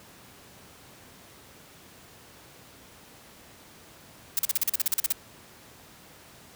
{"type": "noise bursts", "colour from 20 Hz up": "blue", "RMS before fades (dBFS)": -24, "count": 13, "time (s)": [4.37, 5.123], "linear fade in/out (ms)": 2, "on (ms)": 21, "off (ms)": 40, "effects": ["pink hiss -51 dBFS RMS until 6.55 s", "high-pass 80 Hz 12 dB/octave"]}